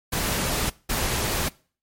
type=noise bursts at uneven times; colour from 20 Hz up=pink; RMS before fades=-25 dBFS; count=2; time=0.12-0.7 / 0.89-1.49 s; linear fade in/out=10 ms; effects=noise-tail reverb RT60 0.4 s tail -22 dB re dry + MP3 64 kbps